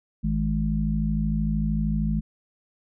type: harmonic tone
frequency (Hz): 53.1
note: G#1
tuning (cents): +39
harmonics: 1 / 3 / 4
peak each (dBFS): -26 / -26 / -26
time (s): 0.23-2.21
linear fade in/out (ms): 20
effects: none